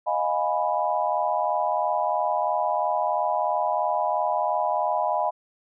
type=chord; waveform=sine; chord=F half-diminished seventh; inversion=third; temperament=equal with one note detuned; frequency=622.3 / 705.3 / 830.6 / 987.8 Hz; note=Eb5 / F5 / Ab5 / Cb6; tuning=0 / +17 / 0 / 0 cents; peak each=-27 dBFS; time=0.06-5.31 s; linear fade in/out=20 ms; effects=none